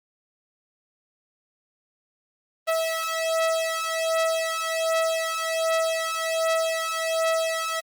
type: beating tone pair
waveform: sawtooth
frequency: 650 / 651.3 Hz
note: E5 / E5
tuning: -24 / -21 cents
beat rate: 1.3 Hz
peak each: -22 dBFS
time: 2.67-7.81 s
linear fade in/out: 20 ms
effects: Opus 24 kbps